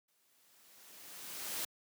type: noise with exponential growth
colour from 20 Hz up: white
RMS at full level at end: -37 dBFS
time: 0.08-1.65 s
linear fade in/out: 5 ms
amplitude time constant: 340 ms
effects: high-pass 150 Hz 12 dB/octave